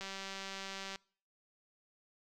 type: click train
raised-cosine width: 0.2 ms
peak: -26 dBFS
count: 185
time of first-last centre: 0.01-0.958 s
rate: 194 Hz
effects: noise-tail reverb RT60 0.5 s tail -25 dB re dry